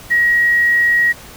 sine tone with quantisation, 1900 Hz, A#6, 33 cents sharp, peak -10 dBFS, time 0.1-1.13 s, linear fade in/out 20 ms, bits 6, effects pink hiss -37 dBFS RMS until 1.36 s

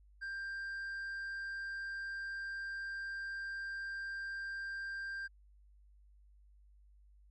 sine tone with tanh clipping, 1586 Hz, G6, 20 cents sharp, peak -40 dBFS, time 0.21-5.28 s, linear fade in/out 20 ms, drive 4 dB, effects added 50 Hz sine -60 dBFS peak until 7.3 s

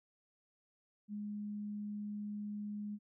sine tone, 207.7 Hz, G#3, in tune, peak -39 dBFS, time 1.08-2.99 s, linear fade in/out 50 ms, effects none

